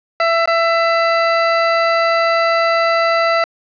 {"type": "tone with dropouts", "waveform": "20% pulse", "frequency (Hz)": 667, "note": "E5", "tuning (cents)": 20, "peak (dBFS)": -7, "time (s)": [0.2, 3.44], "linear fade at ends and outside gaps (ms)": 2, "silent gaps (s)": [0.458, 0.475], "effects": ["resampled to 11025 Hz", "7-bit"]}